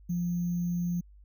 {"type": "tone with sample-and-hold", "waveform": "sine", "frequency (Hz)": 174.4, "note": "F3", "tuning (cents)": -2, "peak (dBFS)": -27, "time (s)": [0.09, 1.01], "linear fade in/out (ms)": 10, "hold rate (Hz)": 6300, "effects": ["added 50 Hz sine -51 dBFS peak until 1.24 s"]}